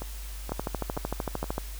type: two click trains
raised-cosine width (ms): 1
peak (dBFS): -15 / -21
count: 15 / 4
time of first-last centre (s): 0.52-1.581 / 0.02-1.442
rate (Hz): 13.2 / 2.11
effects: added 50 Hz sine -36 dBFS peak until 1.79 s + white hiss -46 dBFS RMS until 1.79 s